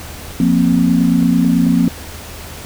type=chord; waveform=sine; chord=F suspended fourth; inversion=none; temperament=just; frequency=174.61 / 232.8 / 261.9 Hz; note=F3 / Bb3 / C4; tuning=0 / -2 / +2 cents; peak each=-14 dBFS; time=0.4-1.88 s; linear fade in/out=2 ms
type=click train; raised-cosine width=2 ms; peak=-17 dBFS; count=6; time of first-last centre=0.79-1.884 s; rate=4.57 Hz
effects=added 80 Hz sine -34 dBFS peak until 2.65 s + pink hiss -32 dBFS RMS until 2.65 s